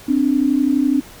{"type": "tone pair together", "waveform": "sine", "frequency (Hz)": [261.6, 293.6], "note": ["C4", "D4"], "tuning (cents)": [0, 0], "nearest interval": "major second", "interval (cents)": 200, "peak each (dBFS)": -16, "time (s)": [0.08, 1.01], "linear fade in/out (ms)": 10, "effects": ["pink hiss -41 dBFS RMS until 1.2 s"]}